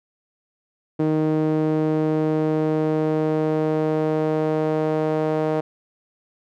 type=tone with band-pass filter sweep; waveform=sawtooth; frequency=155.56 Hz; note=D#3; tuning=in tune; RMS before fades=-21 dBFS; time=0.99-5.61 s; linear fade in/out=10 ms; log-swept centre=360 to 540 Hz; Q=1.8; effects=none